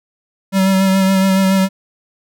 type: tone with vibrato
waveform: square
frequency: 191.6 Hz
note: G3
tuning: 39 cents flat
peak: -11 dBFS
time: 0.52-1.69 s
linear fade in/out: 50 ms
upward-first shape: sine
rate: 7.1 Hz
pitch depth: 22 cents each way
effects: none